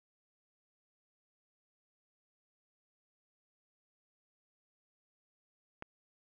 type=click; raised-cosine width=0.5 ms; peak=-27 dBFS; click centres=5.824 s; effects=none